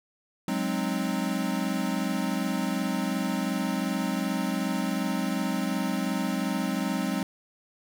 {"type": "chord", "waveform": "square", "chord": "Ab dominant seventh", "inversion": "third", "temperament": "equal with one note detuned", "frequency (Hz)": [185, 207.7, 261.6, 307.4], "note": ["Gb3", "Ab3", "C4", "Eb4"], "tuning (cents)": [0, 0, 0, -21], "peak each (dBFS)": [-32, -32, -32, -35], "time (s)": [0.48, 7.23], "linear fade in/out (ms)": 2, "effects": []}